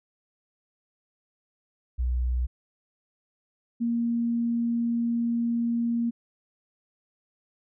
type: tone pair in turn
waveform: sine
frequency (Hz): 61.74 / 234.3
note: B1 / A#3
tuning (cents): 0 / +9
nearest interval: octave + major seventh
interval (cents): 2309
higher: second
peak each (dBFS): -23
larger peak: neither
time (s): 1.98-2.47 / 3.8-6.11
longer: second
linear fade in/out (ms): 20
effects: none